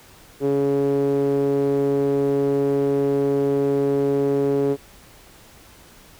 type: tone with band-pass filter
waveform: sawtooth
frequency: 139.9 Hz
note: C#3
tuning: 16 cents sharp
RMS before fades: -20 dBFS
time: 0.4-4.77 s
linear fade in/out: 50 ms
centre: 380 Hz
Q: 5.8
effects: pink hiss -48 dBFS RMS until 6.19 s